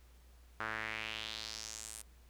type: tone with band-pass filter sweep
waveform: sawtooth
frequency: 110 Hz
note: A2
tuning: in tune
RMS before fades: -43 dBFS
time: 0.6-2.02 s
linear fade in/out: 0 ms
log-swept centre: 1400 to 9700 Hz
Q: 2.9
effects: added 60 Hz sine -58 dBFS peak until 2.29 s + pink hiss -68 dBFS RMS until 2.29 s

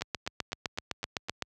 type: two click trains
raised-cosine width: 0.2 ms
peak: -13 / -24 dBFS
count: 12 / 6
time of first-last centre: 0.02-1.423 / 0.01-1.286 s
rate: 7.84 / 3.92 Hz
effects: high-pass 60 Hz 12 dB/octave

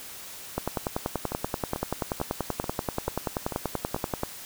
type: two click trains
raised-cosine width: 1 ms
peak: -12 / -17 dBFS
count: 39 / 7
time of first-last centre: 0.58-4.234 / 1.32-3.963 s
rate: 10.4 / 2.27 Hz
effects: white hiss -42 dBFS RMS until 4.45 s

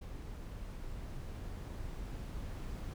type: noise with level ramp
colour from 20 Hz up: brown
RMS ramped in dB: -45 to -41 dBFS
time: 0.01-2.94 s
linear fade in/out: 10 ms
effects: none

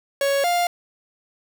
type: tone pair in turn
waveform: 45% pulse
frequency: 556 / 700.9 Hz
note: C#5 / F5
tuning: +5 / +6 cents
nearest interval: major third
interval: 401 cents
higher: second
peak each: -18 dBFS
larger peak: neither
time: 0.21-0.44 / 0.44-0.67 s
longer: neither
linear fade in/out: 2 ms
effects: none

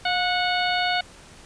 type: harmonic tone with a mistuned harmonic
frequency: 734 Hz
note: F#5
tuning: 14 cents flat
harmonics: 1 / 2 / 3 / 4 / 5 / 6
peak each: -24 / -27 / -29 / -30 / -31 / -32 dBFS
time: 0.05-1.01 s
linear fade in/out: 5 ms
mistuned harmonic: 1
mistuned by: -39 cents
effects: pink hiss -47 dBFS RMS until 1.45 s + resampled to 22050 Hz

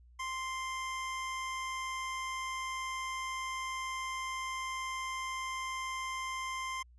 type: tone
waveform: 25% pulse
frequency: 1046.5 Hz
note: C6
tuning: in tune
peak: -32 dBFS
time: 0.19-6.83 s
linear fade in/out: 10 ms
effects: added 60 Hz sine -56 dBFS peak until 6.98 s + resampled to 22050 Hz

